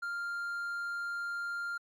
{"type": "tone", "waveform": "triangle", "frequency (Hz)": 1396.9, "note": "F6", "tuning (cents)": 0, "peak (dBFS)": -32, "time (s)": [0.02, 1.78], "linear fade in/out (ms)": 10, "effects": ["MP3 96 kbps"]}